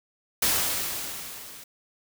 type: noise with level ramp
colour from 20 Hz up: white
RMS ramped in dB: -22 to -45 dBFS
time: 0.42-1.64 s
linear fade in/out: 5 ms
effects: none